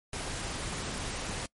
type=noise; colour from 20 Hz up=pink; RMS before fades=-36 dBFS; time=0.13-1.46 s; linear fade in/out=2 ms; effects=noise-tail reverb RT60 0.1 s tail -24 dB re dry + MP3 48 kbps